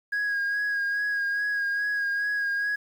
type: tone with vibrato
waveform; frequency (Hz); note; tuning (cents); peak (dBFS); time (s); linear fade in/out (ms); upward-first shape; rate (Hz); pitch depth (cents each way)
sine; 1645; G#6; -17; -22; 0.12-2.76; 10; sine; 2.4; 25
effects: tanh soft clip ceiling -23 dBFS + 9-bit